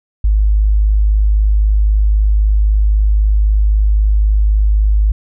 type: tone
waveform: sine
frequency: 51.91 Hz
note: G#1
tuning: in tune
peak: -8 dBFS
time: 0.24-5.12 s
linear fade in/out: 5 ms
effects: none